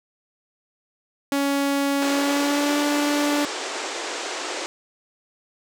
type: tone with pitch glide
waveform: sawtooth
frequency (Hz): 279.9 to 291.6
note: C#4 to D4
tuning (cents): +17 to -12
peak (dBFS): -16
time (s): 1.32-3.45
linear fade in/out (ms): 2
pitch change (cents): +71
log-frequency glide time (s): 2.08-2.79
type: band-pass noise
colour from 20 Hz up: pink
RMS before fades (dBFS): -30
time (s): 2.02-4.66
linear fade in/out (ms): 0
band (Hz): 310 to 8100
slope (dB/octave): 48
effects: none